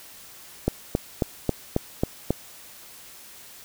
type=click train; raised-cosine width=2 ms; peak=-7 dBFS; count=7; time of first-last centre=0.68-2.306 s; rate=3.69 Hz; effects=white hiss -46 dBFS RMS until 3.64 s